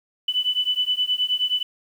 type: beating tone pair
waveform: sine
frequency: 2985 / 2994.5 Hz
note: F#7 / F#7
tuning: +15 / +20 cents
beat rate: 9.5 Hz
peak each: -23 dBFS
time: 0.28-1.63 s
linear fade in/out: 5 ms
effects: 8-bit